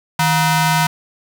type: ring-modulated tone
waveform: sawtooth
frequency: 554.4 Hz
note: C#5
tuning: in tune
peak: -6 dBFS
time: 0.19-0.87 s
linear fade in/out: 5 ms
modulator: 396 Hz
effects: none